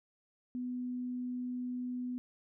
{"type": "tone", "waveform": "sine", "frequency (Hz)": 248.7, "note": "B3", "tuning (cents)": 12, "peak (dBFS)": -35, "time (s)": [0.55, 2.18], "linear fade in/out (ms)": 0, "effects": []}